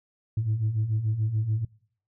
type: beating tone pair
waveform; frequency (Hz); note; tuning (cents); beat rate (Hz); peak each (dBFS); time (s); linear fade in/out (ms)
sine; 104.4 / 111.3; G#2 / A2; +10 / +20; 6.9; -29 / -23; 0.37-1.65; 5
effects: noise-tail reverb RT60 0.6 s tail -26 dB re dry + tanh soft clip ceiling -19 dBFS